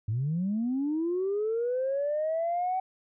sine linear sweep, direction up, 101 to 758 Hz, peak -25 dBFS, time 0.08-2.8 s, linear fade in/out 5 ms, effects tanh soft clip ceiling -22 dBFS

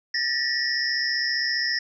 sine tone cluster, 1784 / 1919 / 5070 / 5450 Hz, A6 / A#6 / D#8 / F8, +23 / +50 / +32 / -43 cents, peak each -28 dBFS, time 0.14-1.79 s, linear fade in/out 5 ms, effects none

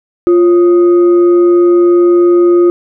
sine tone with frequency modulation, 349.2 Hz, F4, in tune, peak -4 dBFS, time 0.27-2.7 s, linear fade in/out 0 ms, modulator 897 Hz, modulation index 0.23, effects none

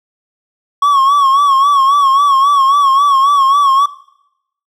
triangle tone with vibrato, 1111 Hz, C#6, 4 cents sharp, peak -5 dBFS, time 0.82-3.86 s, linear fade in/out 5 ms, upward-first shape sine, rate 3.7 Hz, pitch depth 73 cents each way, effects noise-tail reverb RT60 0.8 s tail -20 dB re dry

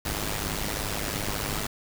pink noise with amplitude modulation, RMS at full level -27 dBFS, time 0.05-1.67 s, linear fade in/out 5 ms, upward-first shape sine, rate 103 Hz, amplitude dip 75%, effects none

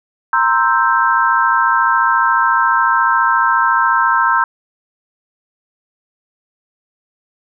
sine chord, C dominant seventh, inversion third, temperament equal, 932.3 / 1046.5 / 1318.5 / 1568 Hz, Bb5 / C6 / E6 / G6, 0 / 0 / 0 / 0 cents, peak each -16 dBFS, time 0.33-4.44 s, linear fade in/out 2 ms, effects none

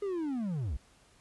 triangle linear sweep, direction down, 415.3 to 51.91 Hz, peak -29 dBFS, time 0.02-0.77 s, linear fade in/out 5 ms, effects pink hiss -63 dBFS RMS until 1.2 s + resampled to 24000 Hz

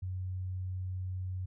sine tone, 92.5 Hz, F#2, in tune, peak -34 dBFS, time 0.02-1.46 s, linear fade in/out 10 ms, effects none

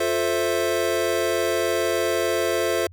square chord, F major seventh, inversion none, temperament equal with one note detuned, 353.1 / 440 / 523.3 / 659.3 Hz, F4 / A4 / C5 / E5, +19 / 0 / 0 / 0 cents, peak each -27 dBFS, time 0-2.87 s, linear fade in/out 5 ms, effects added 89 Hz sine -43 dBFS peak until 2.92 s

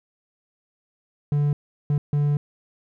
triangle tone bursts at uneven times, 145.7 Hz, D3, 13 cents flat, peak -16 dBFS, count 3, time 1.32-1.53 / 1.9-1.98 / 2.13-2.37 s, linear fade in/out 2 ms, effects none

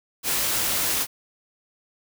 white noise, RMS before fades -24 dBFS, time 0.23-1.07 s, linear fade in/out 50 ms, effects none

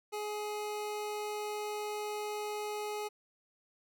25% pulse tone, 419.9 Hz, G#4, 19 cents sharp, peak -32 dBFS, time 0.12-3.09 s, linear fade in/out 20 ms, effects none

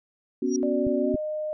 sine chord, B suspended second, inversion none, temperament equal, 246.9 / 277.2 / 370 Hz, B3 / C#4 / F#4, 0 / 0 / 0 cents, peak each -27 dBFS, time 0.42-1.16 s, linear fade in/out 5 ms
sine tone with exponential growth, 5710 Hz, F8, 37 cents sharp, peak -26 dBFS, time 0.46-0.56 s, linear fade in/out 2 ms, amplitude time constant 21 ms
sine tone with pitch glide, 588 to 612.6 Hz, D5 to D#5, +2 to -27 cents, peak -27 dBFS, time 0.63-1.53 s, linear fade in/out 0 ms, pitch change +71 cents, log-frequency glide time 0.99-1.11 s
clicks, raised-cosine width 5 ms, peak -20 dBFS, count 2, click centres 0.868 / 1.144 s
effects none

